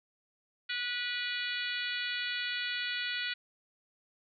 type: harmonic tone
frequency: 488.5 Hz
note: B4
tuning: 19 cents flat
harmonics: 3 / 4 / 5 / 6 / 7 / 8 / 9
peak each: -38 / -39 / -40 / -41 / -41 / -42 / -43 dBFS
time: 0.69-3.34 s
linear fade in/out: 10 ms
effects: none